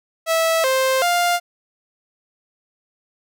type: tone with pitch steps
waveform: sawtooth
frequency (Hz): 653 / 525 / 701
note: E5 / C5 / F5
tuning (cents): -17 / +6 / +6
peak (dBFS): -12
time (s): 0.26-1.4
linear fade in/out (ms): 50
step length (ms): 380
effects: none